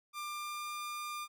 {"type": "tone with pitch glide", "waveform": "sawtooth", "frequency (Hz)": [1192, 1199.6], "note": ["D6", "D6"], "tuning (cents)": [25, 36], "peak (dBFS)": -35, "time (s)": [0.13, 1.28], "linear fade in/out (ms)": 50, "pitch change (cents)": 11, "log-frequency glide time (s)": [0.31, 0.73], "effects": []}